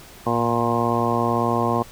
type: harmonic tone with a mistuned harmonic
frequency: 118 Hz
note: A#2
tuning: 22 cents sharp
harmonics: 1 / 2 / 3 / 4 / 5 / 6 / 7 / 8 / 9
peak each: -27 / -25 / -27 / -27 / -29 / -27 / -29 / -29 / -25 dBFS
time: 0.26-1.83 s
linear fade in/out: 10 ms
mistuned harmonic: 1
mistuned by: -48 cents
effects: pink hiss -44 dBFS RMS until 1.91 s